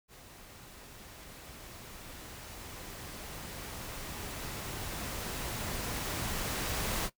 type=noise with level ramp; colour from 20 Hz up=pink; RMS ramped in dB=-53 to -33 dBFS; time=0.08-7.1 s; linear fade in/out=50 ms; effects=noise-tail reverb RT60 0.1 s tail -17 dB re dry